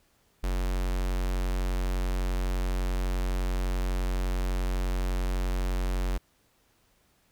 square tone with notch filter, 45.87 Hz, F#1, 14 cents flat, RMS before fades -28 dBFS, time 0.43-6.18 s, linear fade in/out 10 ms, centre 160 Hz, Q 2, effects pink hiss -67 dBFS RMS until 7.31 s

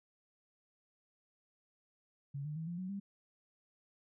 sine tone with pitch steps, 140.4 / 150.48 / 161.28 / 172.85 / 185.26 / 198.56 Hz, C#3 / D3 / E3 / F3 / F#3 / G3, +22 / +42 / -38 / -18 / +2 / +22 cents, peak -38 dBFS, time 2.34-3 s, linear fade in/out 10 ms, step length 110 ms, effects none

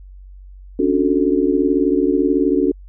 sine chord, D major seventh, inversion third, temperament just, 275.3 / 293.7 / 367.1 / 440.5 Hz, C#4 / D4 / F#4 / A4, -12 / 0 / -14 / +2 cents, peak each -19 / -18 / -18 / -21 dBFS, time 0.79-2.72 s, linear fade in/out 5 ms, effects added 47 Hz sine -36 dBFS peak until 2.88 s

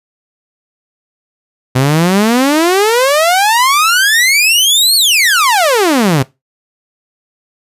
sawtooth exponential two-way sweep, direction up then down, 124.9 to 4457 to 124.9 Hz, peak -4 dBFS, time 1.75-6.23 s, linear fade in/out 10 ms, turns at 4.96 s, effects noise-tail reverb RT60 0.2 s tail -19 dB re dry + resampled to 32000 Hz

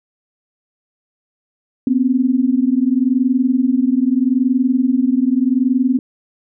sine tone pair together, 246.4 / 267.2 Hz, B3 / C4, -4 / +36 cents, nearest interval minor second, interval 140 cents, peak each -15 dBFS, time 1.87-5.99 s, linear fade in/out 2 ms, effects none

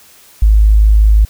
sine tone, 52.8 Hz, G#1, 29 cents sharp, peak -4 dBFS, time 0.42-1.25 s, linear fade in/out 5 ms, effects white hiss -43 dBFS RMS until 1.29 s

